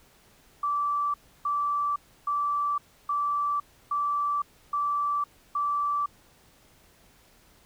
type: tone bursts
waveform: sine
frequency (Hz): 1162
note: D6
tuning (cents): -19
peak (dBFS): -24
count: 7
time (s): 0.63-6.06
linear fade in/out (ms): 5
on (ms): 510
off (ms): 310
effects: pink hiss -59 dBFS RMS until 7.65 s

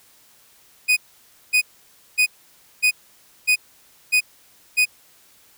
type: tone bursts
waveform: 40% pulse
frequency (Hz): 2489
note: D#7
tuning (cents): 0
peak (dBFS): -13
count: 7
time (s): 0.88-4.856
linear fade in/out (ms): 20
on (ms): 88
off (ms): 560
effects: white hiss -54 dBFS RMS until 5.57 s

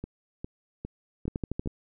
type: two click trains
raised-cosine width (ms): 3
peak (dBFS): -17 / -22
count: 6 / 5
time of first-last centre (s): 1.28-1.674 / 0.04-1.659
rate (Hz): 12.7 / 2.47
effects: none

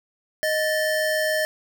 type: tone pair together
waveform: square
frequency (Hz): 622.3 / 1760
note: D#5 / A6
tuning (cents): 0 / 0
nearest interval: octave + tritone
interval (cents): 1800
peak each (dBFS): -23 / -26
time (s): 0.43-1.45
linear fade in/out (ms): 0
effects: none

